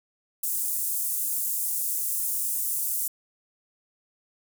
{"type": "high-pass noise", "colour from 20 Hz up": "pink", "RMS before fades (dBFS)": -28, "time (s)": [0.43, 3.08], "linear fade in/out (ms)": 5, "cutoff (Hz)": 8800, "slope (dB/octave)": 24, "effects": []}